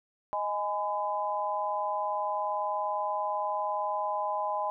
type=chord; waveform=sine; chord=G# minor; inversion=second; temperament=equal with one note detuned; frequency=622.3 / 830.6 / 1010.3 Hz; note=D#5 / G#5 / B5; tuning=0 / 0 / +39 cents; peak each=-34 / -32 / -32 dBFS; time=0.33-4.7 s; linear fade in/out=0 ms; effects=none